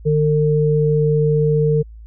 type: tone pair together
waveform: sine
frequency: 151 / 452.5 Hz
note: D3 / A4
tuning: +48 / +48 cents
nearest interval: octave + perfect fifth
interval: 1900 cents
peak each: -15 / -16 dBFS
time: 0.05-1.83 s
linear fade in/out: 20 ms
effects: added 55 Hz sine -35 dBFS peak until 2.06 s